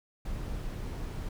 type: noise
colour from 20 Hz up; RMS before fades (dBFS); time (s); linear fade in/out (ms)
brown; -36; 0.25-1.29; 5
effects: none